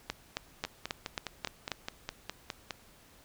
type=two click trains; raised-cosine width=0.2 ms; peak=-15 / -18 dBFS; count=7 / 11; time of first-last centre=0.1-1.717 / 0.65-2.708 s; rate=3.71 / 4.86 Hz; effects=pink hiss -59 dBFS RMS until 3.24 s